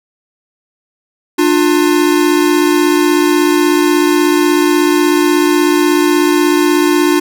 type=tone pair together; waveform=square; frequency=298.2 / 354.6 Hz; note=D4 / F4; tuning=+27 / +26 cents; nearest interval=minor third; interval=299 cents; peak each=-12 dBFS; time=1.38-7.2 s; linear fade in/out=10 ms; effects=none